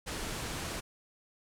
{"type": "low-pass noise", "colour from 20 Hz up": "pink", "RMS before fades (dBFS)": -38, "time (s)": [0.06, 0.81], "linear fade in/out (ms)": 20, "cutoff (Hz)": 11000, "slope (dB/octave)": 24, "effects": []}